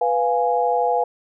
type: chord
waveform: sine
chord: F diminished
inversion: second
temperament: equal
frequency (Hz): 493.9 / 698.5 / 830.6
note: Cb5 / F5 / Ab5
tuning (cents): 0 / 0 / 0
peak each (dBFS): -21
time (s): 0.01-1.04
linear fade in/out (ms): 5
effects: none